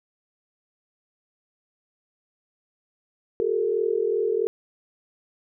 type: tone cluster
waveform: sine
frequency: 370.7 / 411.9 / 455 Hz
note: F#4 / G#4 / A#4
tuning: +3 / -14 / -42 cents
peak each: -28 / -25 / -24 dBFS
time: 3.4-4.47 s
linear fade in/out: 0 ms
effects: none